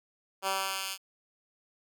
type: tone with high-pass filter sweep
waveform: 10% pulse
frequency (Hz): 192.6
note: G3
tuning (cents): -30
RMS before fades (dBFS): -33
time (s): 0.42-0.98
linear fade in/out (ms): 50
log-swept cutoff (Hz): 620 to 3200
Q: 0.77
effects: none